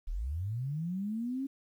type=linear sweep; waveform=sine; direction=up; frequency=30.65 to 277.2 Hz; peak=-32 dBFS; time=0.07-1.47 s; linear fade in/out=10 ms; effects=11-bit